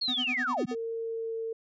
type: linear sweep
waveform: sine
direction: down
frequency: 4398 to 125.1 Hz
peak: -27 dBFS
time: 0.01-0.66 s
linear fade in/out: 10 ms
type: tone with tremolo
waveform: square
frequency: 250 Hz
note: B3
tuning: 21 cents sharp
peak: -32 dBFS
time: 0.08-0.75 s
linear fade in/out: 0 ms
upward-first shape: sine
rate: 9.9 Hz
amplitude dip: 100%
type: tone with pitch glide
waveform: sine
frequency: 456.2 to 451.5 Hz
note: A#4 to A4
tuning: -37 to +45 cents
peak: -31 dBFS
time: 0.71-1.53 s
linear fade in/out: 5 ms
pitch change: -18 cents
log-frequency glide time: 0.93-1.38 s
effects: resampled to 16000 Hz